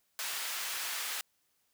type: high-pass noise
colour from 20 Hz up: pink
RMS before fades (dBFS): -37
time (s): 0.19-1.21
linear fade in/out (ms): 0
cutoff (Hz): 1400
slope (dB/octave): 12
effects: white hiss -75 dBFS RMS until 1.73 s